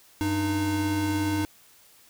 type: tone pair together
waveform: square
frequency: 96.35 / 305.9 Hz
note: G2 / D#4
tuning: -29 / -29 cents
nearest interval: octave + minor sixth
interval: 2000 cents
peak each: -30 / -26 dBFS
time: 0.21-1.45 s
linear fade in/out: 0 ms
effects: white hiss -56 dBFS RMS until 2.09 s